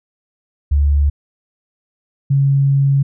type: tone pair in turn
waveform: sine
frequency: 71.9 / 138.42 Hz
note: D2 / C#3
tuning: -36 / -2 cents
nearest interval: major seventh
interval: 1134 cents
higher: second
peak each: -10 dBFS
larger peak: neither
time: 0.71-1.1 / 2.3-3.03 s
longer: second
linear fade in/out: 10 ms
effects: none